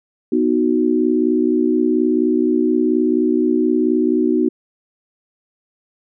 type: chord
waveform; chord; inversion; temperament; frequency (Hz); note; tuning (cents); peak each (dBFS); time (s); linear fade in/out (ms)
sine; B major; none; equal; 246.9 / 311.1 / 370; B3 / D#4 / F#4; 0 / 0 / 0; -18 / -17 / -18; 0.32-4.49; 5
effects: none